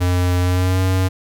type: tone with pitch glide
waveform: square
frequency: 89.7 to 93.46 Hz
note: F2 to F#2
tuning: +47 to +18 cents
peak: -15 dBFS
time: 0-1.09 s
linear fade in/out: 20 ms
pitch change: +71 cents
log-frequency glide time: 0.44-0.81 s
effects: none